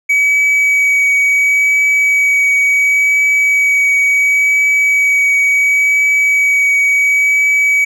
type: tone with vibrato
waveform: triangle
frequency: 2272 Hz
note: C#7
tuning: 42 cents sharp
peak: -7 dBFS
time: 0.09-7.85 s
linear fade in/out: 10 ms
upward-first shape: triangle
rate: 0.71 Hz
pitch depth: 10 cents each way
effects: none